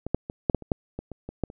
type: clicks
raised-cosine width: 2 ms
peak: -18 / -8 / -19 / -7 / -8 / -27 / -8 / -19 / -23 / -22 / -12 / -28 dBFS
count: 12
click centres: 0.066 / 0.146 / 0.299 / 0.498 / 0.547 / 0.623 / 0.718 / 0.99 / 1.117 / 1.29 / 1.437 / 1.501 s
effects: none